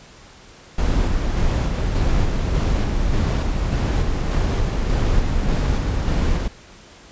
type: noise with tremolo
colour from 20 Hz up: brown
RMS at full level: -18 dBFS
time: 0.78-6.48 s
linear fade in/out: 5 ms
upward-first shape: square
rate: 1.7 Hz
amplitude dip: 25%
effects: pink hiss -45 dBFS RMS until 7.11 s + resampled to 16000 Hz